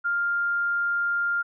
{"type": "tone", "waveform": "sine", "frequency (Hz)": 1400, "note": "F6", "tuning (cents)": 4, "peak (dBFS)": -22, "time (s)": [0.04, 1.43], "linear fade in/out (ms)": 20, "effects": []}